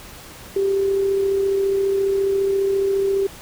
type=tone with amplitude modulation; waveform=sine; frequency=392 Hz; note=G4; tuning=in tune; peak=-15 dBFS; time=0.56-3.27 s; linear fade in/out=5 ms; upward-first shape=sine; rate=34.6 Hz; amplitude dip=30%; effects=pink hiss -40 dBFS RMS until 3.41 s